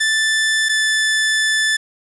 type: tone pair in turn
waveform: sawtooth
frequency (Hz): 1760 / 1751.4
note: A6 / A6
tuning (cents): 0 / -8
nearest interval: unison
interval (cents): 8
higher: first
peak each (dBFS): -11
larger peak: neither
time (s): 0-0.69 / 0.69-1.77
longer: second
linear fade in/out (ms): 10
effects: resampled to 24000 Hz + 7-bit